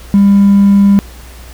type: tone with hard clipping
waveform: triangle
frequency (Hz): 199.6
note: G3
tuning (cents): +32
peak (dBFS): -4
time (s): 0.14-0.99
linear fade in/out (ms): 0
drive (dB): 4
effects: added 60 Hz sine -31 dBFS peak until 1.53 s + pink hiss -37 dBFS RMS until 1.53 s